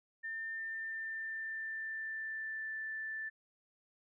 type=tone with pitch glide; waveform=sine; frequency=1800 to 1763 Hz; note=A6 to A6; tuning=+39 to +3 cents; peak=-38 dBFS; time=0.23-3.3 s; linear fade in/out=20 ms; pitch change=-36 cents; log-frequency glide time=0.47-2.74 s; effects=none